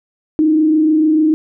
sine tone with frequency modulation, 311.1 Hz, D#4, in tune, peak -9 dBFS, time 0.39-1.34 s, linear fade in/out 0 ms, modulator 26.8 Hz, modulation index 0.4, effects none

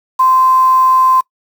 sine tone with quantisation, 1037 Hz, C6, 16 cents flat, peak -7 dBFS, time 0.19-1.21 s, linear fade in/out 10 ms, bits 5, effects noise-tail reverb RT60 0.1 s tail -22 dB re dry

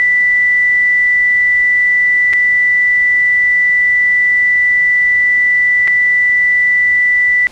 sine tone with dropouts, 1975.5 Hz, B6, in tune, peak -8 dBFS, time 0-7.47 s, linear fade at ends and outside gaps 0 ms, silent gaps 2.331-2.335 / 5.875-5.879 s, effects pink hiss -39 dBFS RMS until 7.51 s + low-pass 8000 Hz 12 dB/octave

